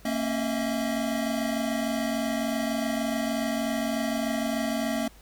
square tone cluster, 230.1 / 273.5 / 637 / 664 Hz, A#3 / C#4 / D#5 / E5, -22 / -23 / +41 / +12 cents, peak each -30 / -32 / -34 / -36 dBFS, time 0.05-5.08 s, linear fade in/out 5 ms, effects added 50 Hz sine -52 dBFS peak until 5.21 s + pink hiss -55 dBFS RMS until 5.21 s

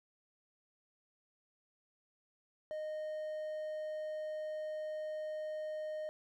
triangle tone, 617 Hz, D#5, 15 cents flat, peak -36 dBFS, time 2.71-6.09 s, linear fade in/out 0 ms, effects none

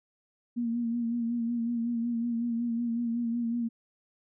sine tone with vibrato, 234.6 Hz, A#3, 11 cents sharp, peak -27 dBFS, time 0.56-3.69 s, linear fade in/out 20 ms, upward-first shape sine, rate 5.4 Hz, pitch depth 40 cents each way, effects none

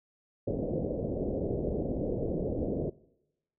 white low-pass noise, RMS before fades -32 dBFS, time 0.47-2.9 s, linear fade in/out 10 ms, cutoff 570 Hz, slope 48 dB/octave, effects noise-tail reverb RT60 0.9 s tail -22 dB re dry

